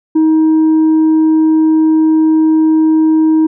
sine tone with tanh clipping, 315.9 Hz, D#4, 26 cents sharp, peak -7 dBFS, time 0.15-3.47 s, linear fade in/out 10 ms, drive 2 dB, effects none

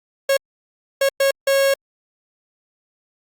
45% pulse tone bursts at uneven times, 548 Hz, C#5, 20 cents flat, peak -14 dBFS, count 4, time 0.29-0.37 / 1.01-1.09 / 1.2-1.31 / 1.47-1.74 s, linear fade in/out 5 ms, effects Opus 48 kbps

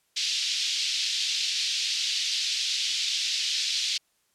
white band-pass noise, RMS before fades -28 dBFS, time 0.16-3.98 s, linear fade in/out 10 ms, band 2900 to 5100 Hz, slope 24 dB/octave, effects white hiss -70 dBFS RMS until 4.34 s + low-pass 12000 Hz 12 dB/octave

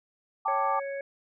sine chord, G suspended second, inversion none, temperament just, 784 / 882 / 1176 Hz, G5 / A5 / D6, 0 / +4 / +2 cents, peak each -30 / -29 / -28 dBFS, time 0.45-0.8 s, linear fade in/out 10 ms
harmonic tone, 554.4 Hz, C#5, in tune, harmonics 1 / 3 / 4, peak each -32 / -42 / -44 dBFS, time 0.48-1.01 s, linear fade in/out 2 ms
effects none

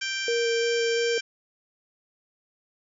harmonic tone, 784 Hz, G5, in tune, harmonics 2 / 3 / 4 / 5 / 6 / 7 / 8 / 9, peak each -32 / -33 / -34 / -47 / -39 / -36 / -42 / -41 dBFS, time 0.01-1.21 s, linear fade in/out 10 ms
sine tone with vibrato, 465.6 Hz, A#4, 2 cents flat, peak -23 dBFS, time 0.28-1.18 s, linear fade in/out 2 ms, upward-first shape square, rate 2.9 Hz, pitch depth 11 cents each way
effects none

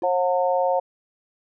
triangle tone with exponential decay, 346.3 Hz, F4, 15 cents flat, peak -24 dBFS, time 0.02-0.12 s, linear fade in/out 2 ms, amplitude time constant 21 ms
harmonic tone, 180 Hz, F#3, 47 cents flat, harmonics 3 / 4 / 5, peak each -21 / -23 / -25 dBFS, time 0.03-0.8 s, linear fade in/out 10 ms
effects none

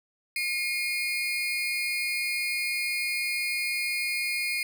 35% pulse tone pair together, 2144 / 2442 Hz, C7 / D#7, +42 / -33 cents, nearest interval major second, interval 225 cents, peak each -28 dBFS, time 0.36-4.63 s, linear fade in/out 2 ms, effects none

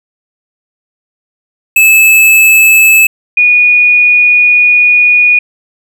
square / sine tone pair in turn, 2609 / 2456 Hz, E7 / D#7, -18 / -23 cents, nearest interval minor second, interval 105 cents, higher first, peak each -3 dBFS, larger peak neither, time 1.76-3.07 / 3.37-5.39 s, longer second, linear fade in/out 5 ms, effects none

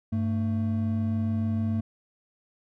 triangle tone pair together, 99.62 / 223.5 Hz, G2 / A3, +28 / +27 cents, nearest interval octave + major second, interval 1399 cents, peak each -25 dBFS, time 0.12-1.81 s, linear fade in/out 10 ms, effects none

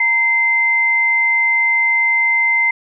sine tone pair together, 932.3 / 2077 Hz, A#5 / C7, 0 / -13 cents, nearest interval octave + major second, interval 1387 cents, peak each -23 / -12 dBFS, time 0-2.71 s, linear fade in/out 5 ms, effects none

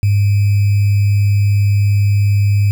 sine tone with sample-and-hold, 101.4 Hz, G#2, 41 cents flat, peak -9 dBFS, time 0.03-2.71 s, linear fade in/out 0 ms, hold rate 2450 Hz, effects none

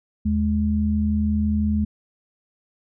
sine tone pair together, 79 / 211.1 Hz, D#2 / G#3, +27 / +29 cents, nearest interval octave + perfect fourth, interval 1702 cents, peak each -22 / -20 dBFS, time 0.25-1.85 s, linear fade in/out 10 ms, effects none

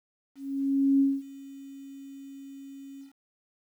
sine tone with ADSR envelope, 274.5 Hz, C#4, 17 cents flat, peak -18 dBFS, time 0.35-3.13 s, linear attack 650 ms, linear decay 220 ms, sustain -23 dB, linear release 120 ms, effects 10-bit

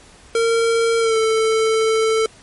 square tone with pitch glide, 459 to 443.1 Hz, A#4 to A4, -27 to +12 cents, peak -15 dBFS, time 0.35-2.26 s, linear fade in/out 2 ms, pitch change -61 cents, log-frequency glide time 0.99-1.17 s, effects pink hiss -46 dBFS RMS until 2.42 s + MP3 48 kbps

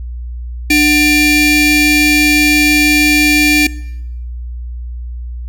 45% pulse ring-modulated tone, 1041 Hz, C6, 9 cents flat, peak -4 dBFS, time 0.7-3.67 s, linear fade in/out 5 ms, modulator 1340 Hz, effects noise-tail reverb RT60 0.9 s tail -22 dB re dry + added 60 Hz sine -21 dBFS peak until 5.48 s

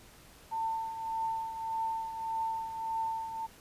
sine tone with tremolo, 897 Hz, A5, 33 cents sharp, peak -29 dBFS, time 0.51-3.47 s, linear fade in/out 20 ms, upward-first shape triangle, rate 1.7 Hz, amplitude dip 65%, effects pink hiss -56 dBFS RMS until 3.6 s + resampled to 32000 Hz

